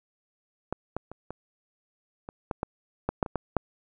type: clicks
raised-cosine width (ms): 1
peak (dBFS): -15 / -16 / -26 / -22 / -24 / -15 / -14 / -12 / -9 / -21 / -13 / -8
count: 12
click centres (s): 0.726 / 0.966 / 1.116 / 1.306 / 2.289 / 2.512 / 2.631 / 3.09 / 3.228 / 3.262 / 3.357 / 3.567
effects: none